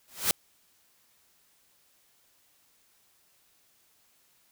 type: noise with exponential growth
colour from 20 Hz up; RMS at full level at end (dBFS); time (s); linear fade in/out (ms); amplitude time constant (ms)
white; -21; 0.08-0.31; 0; 49
effects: white hiss -66 dBFS RMS until 4.51 s